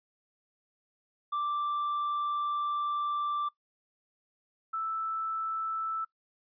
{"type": "tone pair in turn", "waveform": ["triangle", "sine"], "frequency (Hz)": [1174.7, 1318.6], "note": ["D6", "E6"], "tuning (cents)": [0, 0], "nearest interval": "major second", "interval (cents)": 200, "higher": "second", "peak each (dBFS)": [-27, -30], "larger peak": "first", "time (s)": [[1.32, 3.49], [4.73, 6.05]], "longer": "first", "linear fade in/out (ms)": 10, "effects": ["noise-tail reverb RT60 0.1 s tail -19 dB re dry", "resampled to 11025 Hz"]}